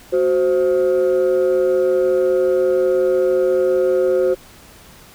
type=tone pair together; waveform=sine; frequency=370.5 / 524 Hz; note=F#4 / C5; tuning=+2 / +2 cents; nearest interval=tritone; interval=600 cents; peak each=-14 dBFS; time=0.12-4.35 s; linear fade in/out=20 ms; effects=tanh soft clip ceiling -10 dBFS + pink hiss -44 dBFS RMS until 5.14 s